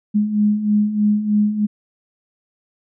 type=beating tone pair; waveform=sine; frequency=206.9 / 210.1 Hz; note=G#3 / G#3; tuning=-6 / +20 cents; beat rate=3.2 Hz; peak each=-21 / -15 dBFS; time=0.14-1.67 s; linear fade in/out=20 ms; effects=none